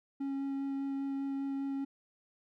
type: tone with vibrato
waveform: triangle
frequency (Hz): 274.6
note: C#4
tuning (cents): -16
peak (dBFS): -31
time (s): 0.2-1.85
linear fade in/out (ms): 10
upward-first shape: sine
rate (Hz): 5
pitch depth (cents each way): 8
effects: none